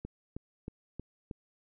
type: click train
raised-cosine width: 3 ms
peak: -26 dBFS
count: 5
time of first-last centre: 0.05-1.312 s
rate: 3.17 Hz
effects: none